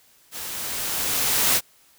white noise with level ramp, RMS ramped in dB -34 to -18 dBFS, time 0.31-1.61 s, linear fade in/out 50 ms, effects white hiss -57 dBFS RMS until 1.98 s

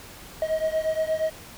triangle beating tone pair, 630 / 638.5 Hz, D#5 / D#5, +21 / +45 cents, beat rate 8.5 Hz, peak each -23 / -25 dBFS, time 0.42-1.3 s, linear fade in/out 2 ms, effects pink hiss -44 dBFS RMS until 1.57 s

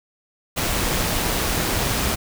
pink noise with amplitude modulation, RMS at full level -21 dBFS, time 0.56-2.16 s, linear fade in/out 20 ms, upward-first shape sine, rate 123 Hz, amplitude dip 25%, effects none

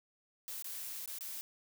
blue noise with dropouts, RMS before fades -43 dBFS, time 0.48-1.41 s, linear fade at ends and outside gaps 0 ms, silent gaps 0.624-0.644 / 1.059-1.076 / 1.186-1.208 s, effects none

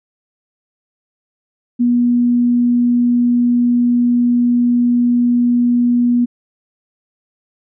sine tone, 241.9 Hz, B3, 36 cents flat, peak -10 dBFS, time 1.79-6.26 s, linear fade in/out 20 ms, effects none

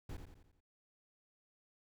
brown noise with echo, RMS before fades -44 dBFS, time 0.09-0.17 s, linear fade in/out 5 ms, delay 87 ms, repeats 5, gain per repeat -6 dB, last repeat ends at 0.605 s, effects none

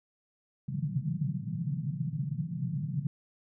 white band-pass noise, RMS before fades -33 dBFS, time 0.68-3.07 s, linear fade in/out 2 ms, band 130 to 170 Hz, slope 48 dB/octave, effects none

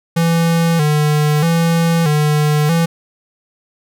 square tone with vibrato, 158.2 Hz, D#3, 29 cents sharp, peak -12 dBFS, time 0.16-2.86 s, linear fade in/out 10 ms, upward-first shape square, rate 0.79 Hz, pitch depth 93 cents each way, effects none

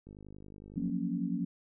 click train, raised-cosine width 3 ms, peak -37 dBFS, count 43, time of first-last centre 0.07-0.897 s, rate 50.8 Hz
sine chord, Gb major seventh, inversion third, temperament equal, 174.61 / 185 / 233.1 / 277.2 Hz, F3 / Gb3 / Bb3 / Db4, 0 / 0 / 0 / 0 cents, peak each -36 dBFS, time 0.76-1.45 s, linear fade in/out 10 ms
effects none

